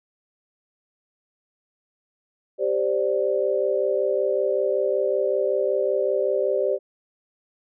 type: chord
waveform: sine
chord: G suspended fourth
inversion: none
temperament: just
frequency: 392 / 522.7 / 588 Hz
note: G4 / C5 / D5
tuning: 0 / -2 / +2 cents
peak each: -24 dBFS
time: 2.58-6.79 s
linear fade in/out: 50 ms
effects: none